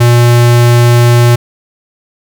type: tone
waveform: square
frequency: 119.9 Hz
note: A#2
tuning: 49 cents sharp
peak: -4 dBFS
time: 0-1.36 s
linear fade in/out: 10 ms
effects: none